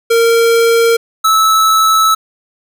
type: tone pair in turn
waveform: square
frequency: 461.7 / 1305.9 Hz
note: A#4 / E6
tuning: -17 / -17 cents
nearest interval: octave + tritone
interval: 1800 cents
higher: second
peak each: -8 dBFS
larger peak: neither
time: 0.1-0.97 / 1.24-2.15 s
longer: second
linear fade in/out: 10 ms
effects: none